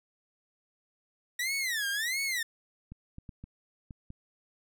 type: tone with vibrato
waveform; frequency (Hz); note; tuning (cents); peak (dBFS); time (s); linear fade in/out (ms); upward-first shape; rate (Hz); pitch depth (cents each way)
sawtooth; 1884; A#6; +18; -26; 1.39-2.43; 5; sine; 1.5; 280
type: clicks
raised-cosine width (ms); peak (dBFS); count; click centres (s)
5; -31; 6; 2.92 / 3.184 / 3.292 / 3.44 / 3.908 / 4.104
effects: none